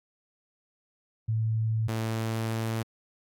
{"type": "tone pair in turn", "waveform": ["sine", "sawtooth"], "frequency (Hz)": [111, 112.55], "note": ["A2", "A2"], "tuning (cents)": [16, 40], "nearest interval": "unison", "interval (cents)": 24, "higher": "second", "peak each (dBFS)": -24, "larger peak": "neither", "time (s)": [[1.28, 1.88], [1.88, 2.83]], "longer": "second", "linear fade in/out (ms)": 10, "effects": ["AAC 64 kbps"]}